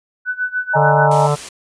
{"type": "tone with tremolo", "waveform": "sine", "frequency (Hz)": 1496, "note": "F#6", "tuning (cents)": 19, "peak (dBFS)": -15, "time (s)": [0.25, 1.11], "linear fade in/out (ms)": 50, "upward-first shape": "sine", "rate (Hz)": 6.8, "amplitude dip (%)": 90}
{"type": "chord", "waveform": "sine", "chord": "D# suspended fourth", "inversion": "none", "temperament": "just", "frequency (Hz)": [622.3, 829.7, 933.4], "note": ["D#5", "G#5", "A#5"], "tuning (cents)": [0, -2, 2], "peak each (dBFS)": -17, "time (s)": [0.73, 1.28], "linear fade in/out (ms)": 20}
{"type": "harmonic tone", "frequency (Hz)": 146.83, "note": "D3", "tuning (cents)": 0, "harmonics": [1, 3, 4, 5, 6, 7, 8, 9], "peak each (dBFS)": [-16, -21, -21, -25, -26, -26, -31, -25], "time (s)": [0.75, 1.36], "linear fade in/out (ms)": 20}
{"type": "noise", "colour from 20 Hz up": "white", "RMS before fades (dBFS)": -31, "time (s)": [1.11, 1.49], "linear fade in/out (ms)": 5}
{"effects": ["resampled to 22050 Hz"]}